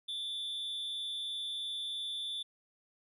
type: tone with amplitude modulation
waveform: triangle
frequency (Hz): 3520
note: A7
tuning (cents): 0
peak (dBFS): -32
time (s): 0.08-2.43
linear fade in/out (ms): 10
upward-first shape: sine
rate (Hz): 243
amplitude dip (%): 55
effects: resampled to 32000 Hz